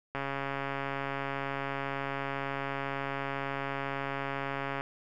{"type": "click train", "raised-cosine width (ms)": 0.5, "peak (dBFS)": -19, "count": 644, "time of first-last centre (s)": [0.15, 4.809], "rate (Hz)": 138, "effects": []}